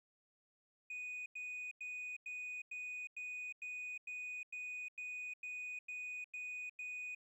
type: tone bursts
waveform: sine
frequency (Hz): 2482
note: D#7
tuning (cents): -5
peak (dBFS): -40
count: 14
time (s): 0.9-7.149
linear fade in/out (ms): 5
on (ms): 360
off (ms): 93
effects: tanh soft clip ceiling -41 dBFS + 13-bit